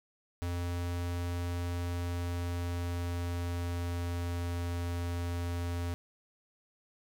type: tone with pitch glide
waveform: square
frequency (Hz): 87.31 to 86.66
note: F2 to F2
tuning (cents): 0 to -13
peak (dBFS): -33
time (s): 0.42-5.94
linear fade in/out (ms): 0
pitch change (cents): -13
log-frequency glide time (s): 1.79-4.68
effects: none